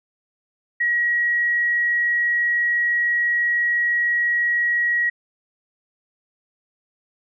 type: tone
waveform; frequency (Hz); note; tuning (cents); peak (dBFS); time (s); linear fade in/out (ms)
sine; 1907; A#6; +39; -17; 0.8-5.1; 10
effects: none

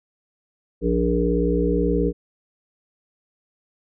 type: harmonic tone with a mistuned harmonic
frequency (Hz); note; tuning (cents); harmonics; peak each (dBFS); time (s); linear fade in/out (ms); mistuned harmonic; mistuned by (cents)
58.8; A#1; +16; 1 / 3 / 5 / 7 / 8; -24 / -24 / -24 / -24 / -24; 0.81-2.13; 50; 1; -21
effects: none

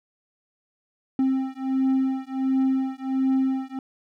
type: beating tone pair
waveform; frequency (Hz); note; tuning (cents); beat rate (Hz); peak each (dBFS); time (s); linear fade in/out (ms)
triangle; 263.9 / 265.3; C4 / C4; +15 / +24; 1.4; -22; 1.19-3.79; 2
effects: none

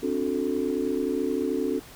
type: chord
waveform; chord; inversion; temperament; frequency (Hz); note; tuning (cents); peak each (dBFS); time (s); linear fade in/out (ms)
sine; D dominant seventh; third; just; 264.3 / 293.7 / 367.1 / 440.5; C4 / D4 / F#4 / A4; +18 / 0 / -14 / +2; -29; 0.02-1.8; 20
effects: tanh soft clip ceiling -14 dBFS + pink hiss -47 dBFS RMS until 1.95 s

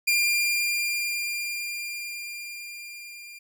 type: tone with level ramp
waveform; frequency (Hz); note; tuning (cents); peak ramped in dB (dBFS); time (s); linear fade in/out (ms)
sawtooth; 2397; D7; +35; -16 to -38; 0.07-3.39; 10
effects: none

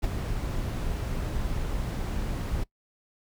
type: noise with ADSR envelope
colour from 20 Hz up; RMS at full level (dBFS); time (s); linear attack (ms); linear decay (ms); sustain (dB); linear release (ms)
brown; -23; 0.02-2.64; 27; 11; -7; 9
effects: noise-tail reverb RT60 0.1 s tail -22 dB re dry

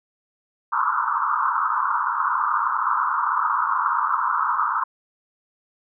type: band-pass noise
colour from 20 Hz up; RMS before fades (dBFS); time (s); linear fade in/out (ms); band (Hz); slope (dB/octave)
white; -22; 0.72-4.84; 10; 920 to 1400; 96
effects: none

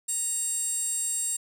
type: tone with high-pass filter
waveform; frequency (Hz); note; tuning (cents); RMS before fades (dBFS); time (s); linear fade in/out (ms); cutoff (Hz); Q
15% pulse; 934; A#5; +3; -29; 0.08-1.37; 10; 7700; 8.6
effects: none

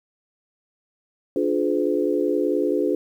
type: chord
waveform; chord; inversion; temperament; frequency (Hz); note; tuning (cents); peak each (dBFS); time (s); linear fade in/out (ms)
sine; D diminished seventh; none; just; 293.7 / 352.4 / 422.9 / 507.5; D4 / F4 / Ab4 / Cb5; 0 / +16 / +31 / +47; -24 / -24 / -24 / -26; 1.36-2.95; 2
effects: 9-bit

